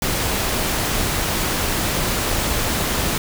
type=noise; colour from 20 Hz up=pink; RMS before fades=-21 dBFS; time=0.02-3.18 s; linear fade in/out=2 ms; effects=none